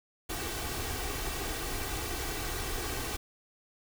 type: noise with comb filter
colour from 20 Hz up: pink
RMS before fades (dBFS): -35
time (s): 0.29-3.17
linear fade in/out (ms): 10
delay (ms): 2.6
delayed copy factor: +0.6
effects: none